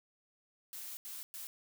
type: noise bursts at uneven times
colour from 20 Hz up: blue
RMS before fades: -45 dBFS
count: 3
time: 0.73-0.97 / 1.05-1.23 / 1.34-1.47 s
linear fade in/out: 0 ms
effects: none